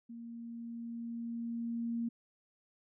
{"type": "tone with level ramp", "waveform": "sine", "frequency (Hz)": 233, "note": "A#3", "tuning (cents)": -1, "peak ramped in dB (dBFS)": [-44, -32], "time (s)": [0.09, 2.09], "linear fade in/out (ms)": 10, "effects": []}